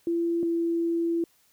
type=tone pair in turn; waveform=sine; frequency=338.3 / 336 Hz; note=E4 / E4; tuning=+45 / +33 cents; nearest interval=unison; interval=12 cents; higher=first; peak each=-23 dBFS; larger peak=neither; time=0.07-0.43 / 0.43-1.24 s; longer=second; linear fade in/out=2 ms; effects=white hiss -64 dBFS RMS until 1.52 s